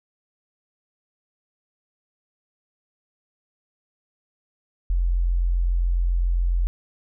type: tone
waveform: sine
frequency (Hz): 43.65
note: F1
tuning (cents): 0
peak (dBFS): -18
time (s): 4.9-6.67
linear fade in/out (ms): 0
effects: none